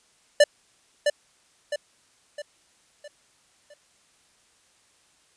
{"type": "tone with echo", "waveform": "square", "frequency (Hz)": 587.3, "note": "D5", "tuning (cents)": 0, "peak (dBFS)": -12, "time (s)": [0.4, 0.44], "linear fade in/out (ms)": 5, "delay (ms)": 660, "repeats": 5, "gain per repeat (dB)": -7, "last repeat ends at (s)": 3.74, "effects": ["white hiss -62 dBFS RMS until 5.36 s", "resampled to 22050 Hz"]}